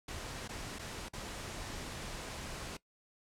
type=noise with dropouts; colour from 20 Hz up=pink; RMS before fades=-43 dBFS; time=0.08-2.77 s; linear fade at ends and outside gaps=5 ms; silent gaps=0.478-0.49 / 0.787-0.792 / 1.086-1.133 s; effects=noise-tail reverb RT60 0.1 s tail -19 dB re dry + low-pass 9000 Hz 12 dB/octave